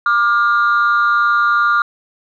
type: tone pair together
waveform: sine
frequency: 1189.5 / 1412 Hz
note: D6 / F6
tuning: +22 / +19 cents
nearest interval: minor third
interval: 297 cents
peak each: -12 dBFS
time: 0.06-1.82 s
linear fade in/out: 2 ms
effects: tanh soft clip ceiling -7 dBFS